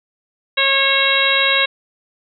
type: harmonic tone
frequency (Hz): 546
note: C#5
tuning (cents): -26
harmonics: 1 / 2 / 3 / 4 / 5 / 6 / 7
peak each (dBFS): -23 / -23 / -20 / -19 / -20 / -23 / -18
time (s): 0.57-1.66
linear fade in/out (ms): 10
effects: none